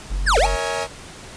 triangle tone, 46.25 Hz, F#1, in tune, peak -18 dBFS, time 0.1-0.57 s, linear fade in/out 20 ms
square linear two-way sweep, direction down then up, 1863 to 421.3 to 951 Hz, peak -15 dBFS, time 0.26-0.47 s, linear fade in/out 20 ms, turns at 0.38 s
sawtooth chord, A# half-diminished seventh, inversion none, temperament equal with one note detuned, 466.2 / 554.4 / 642.7 / 830.6 Hz, A#4 / C#5 / E5 / G#5, 0 / 0 / -44 / 0 cents, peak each -24 dBFS, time 0.41-0.88 s, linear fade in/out 50 ms
effects pink hiss -39 dBFS RMS until 1.36 s + resampled to 22050 Hz

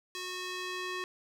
square tone with band-pass filter sweep, 366.2 Hz, F#4, 18 cents flat, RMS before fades -38 dBFS, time 0.15-1.04 s, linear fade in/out 0 ms, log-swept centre 4400 to 2200 Hz, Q 0.75, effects none

